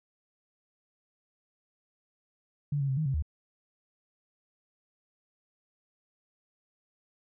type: tone with pitch steps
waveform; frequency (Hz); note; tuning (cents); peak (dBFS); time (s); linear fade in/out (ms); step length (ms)
sine; 144.7 / 138.4 / 132.6 / 156.1 / 135.2 / 76; D3 / C#3 / C3 / D#3 / C#3 / D#2; -25 / -2 / +23 / +6 / -43 / -40; -26; 2.72-3.224; 5; 84
effects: none